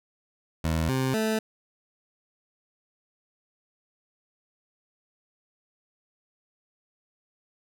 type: tone with pitch steps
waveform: 20% pulse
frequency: 80.7 / 131.4 / 219.1 Hz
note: E2 / C3 / A3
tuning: -36 / +8 / -7 cents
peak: -19 dBFS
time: 0.64-1.39 s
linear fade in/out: 5 ms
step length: 250 ms
effects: none